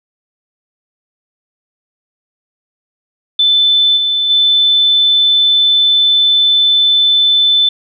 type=tone with level steps; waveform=sine; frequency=3520 Hz; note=A7; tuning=in tune; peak=-7 / -11 / -7 dBFS; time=3.39-7.69 s; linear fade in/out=5 ms; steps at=3.96 / 4.29 s; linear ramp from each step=20 ms; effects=none